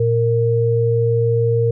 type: tone pair together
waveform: sine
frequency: 115.8 / 463.2 Hz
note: A#2 / A#4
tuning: -11 / -11 cents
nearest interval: 2 octaves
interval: 2400 cents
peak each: -16 dBFS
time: 0-1.71 s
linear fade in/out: 5 ms
effects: none